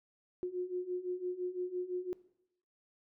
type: beating tone pair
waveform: sine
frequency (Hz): 358 / 363.9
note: F4 / F#4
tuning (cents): +43 / -29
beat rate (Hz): 5.9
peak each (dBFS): -39 / -37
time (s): 0.43-2.13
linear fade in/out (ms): 0
effects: noise-tail reverb RT60 0.8 s tail -19 dB re dry